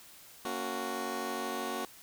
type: chord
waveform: 15% pulse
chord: F# major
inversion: first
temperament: just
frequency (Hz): 231.2 / 277.5 / 370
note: A#3 / C#4 / F#4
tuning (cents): -14 / +2 / 0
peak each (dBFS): -33 / -34 / -31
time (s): 0.45-1.85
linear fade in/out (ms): 2
effects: white hiss -54 dBFS RMS until 2.02 s